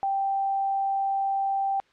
sine tone, 784 Hz, G5, in tune, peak -23 dBFS, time 0.03-1.8 s, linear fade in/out 0 ms, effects white hiss -62 dBFS RMS until 1.92 s + low-pass 3000 Hz 12 dB/octave

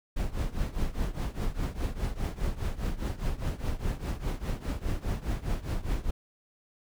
brown noise with tremolo, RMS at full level -27 dBFS, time 0.16-6.11 s, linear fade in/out 10 ms, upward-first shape triangle, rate 4.9 Hz, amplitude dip 90%, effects none

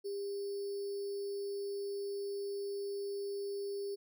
sine tone with sample-and-hold, 400 Hz, G4, 35 cents sharp, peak -36 dBFS, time 0.04-3.96 s, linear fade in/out 20 ms, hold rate 4900 Hz, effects none

